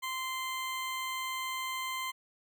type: tone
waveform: 20% pulse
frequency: 1041 Hz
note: C6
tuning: 9 cents flat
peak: -29 dBFS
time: 0.02-2.12 s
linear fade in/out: 20 ms
effects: none